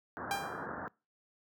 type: low-pass noise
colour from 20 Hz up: white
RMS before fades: -41 dBFS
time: 0.17-0.88 s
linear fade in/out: 0 ms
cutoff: 1700 Hz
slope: 96 dB/octave
type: tone with exponential decay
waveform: sawtooth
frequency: 796 Hz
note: G5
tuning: 26 cents sharp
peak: -26 dBFS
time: 0.31-0.66 s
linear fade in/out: 1 ms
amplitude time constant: 75 ms
effects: noise-tail reverb RT60 0.3 s tail -25 dB re dry + high-pass 100 Hz 12 dB/octave